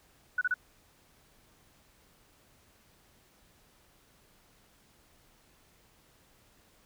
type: tone bursts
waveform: sine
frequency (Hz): 1480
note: F#6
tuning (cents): 0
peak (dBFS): -25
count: 3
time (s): 0.38-0.541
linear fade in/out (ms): 5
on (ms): 33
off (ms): 31
effects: pink hiss -64 dBFS RMS until 6.85 s